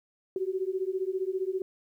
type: beating tone pair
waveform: sine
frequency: 370 / 385 Hz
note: F#4 / G4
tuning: 0 / -31 cents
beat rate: 15 Hz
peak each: -31 dBFS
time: 0.36-1.62 s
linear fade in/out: 2 ms
effects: 11-bit